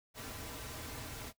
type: noise with comb filter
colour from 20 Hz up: pink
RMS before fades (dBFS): -45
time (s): 0.14-1.33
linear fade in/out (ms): 50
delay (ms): 5.5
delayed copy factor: -0.5
effects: noise-tail reverb RT60 0.1 s tail -18 dB re dry